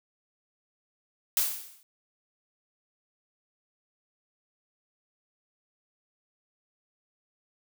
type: noise with exponential decay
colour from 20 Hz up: blue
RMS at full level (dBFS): -22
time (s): 1.37-1.83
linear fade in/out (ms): 1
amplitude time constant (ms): 100
effects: none